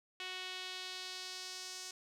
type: tone with band-pass filter sweep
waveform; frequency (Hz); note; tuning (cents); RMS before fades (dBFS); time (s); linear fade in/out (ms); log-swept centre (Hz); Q
sawtooth; 370; F#4; 0; -45; 0.2-1.91; 2; 3000 to 6000; 1.9
effects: none